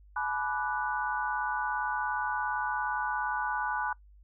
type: chord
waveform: sine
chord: G# half-diminished seventh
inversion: none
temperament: equal with one note detuned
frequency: 850.5 / 987.8 / 1174.7 / 1480 Hz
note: G#5 / B5 / D6 / F#6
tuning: +41 / 0 / 0 / 0 cents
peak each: -34 / -35 / -38 / -33 dBFS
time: 0.16-3.93 s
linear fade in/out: 5 ms
effects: noise-tail reverb RT60 0.1 s tail -21 dB re dry + added 50 Hz sine -53 dBFS peak until 4.23 s